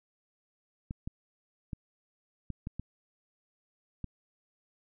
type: clicks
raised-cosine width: 5 ms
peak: -24 dBFS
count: 7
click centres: 0.909 / 1.075 / 1.732 / 2.503 / 2.671 / 2.796 / 4.043 s
effects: none